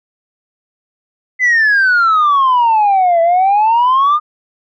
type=exponential two-way sweep; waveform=sine; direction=down then up; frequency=2042 to 661 to 1233 Hz; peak=-6 dBFS; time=1.39-4.2 s; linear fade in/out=50 ms; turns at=3.21 s; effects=tanh soft clip ceiling -6 dBFS